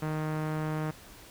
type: tone with low-pass filter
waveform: sawtooth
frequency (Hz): 155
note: D#3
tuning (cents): -6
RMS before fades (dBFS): -32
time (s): 0.02-0.91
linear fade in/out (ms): 5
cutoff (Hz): 1600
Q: 1.1
effects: pink hiss -51 dBFS RMS until 1.3 s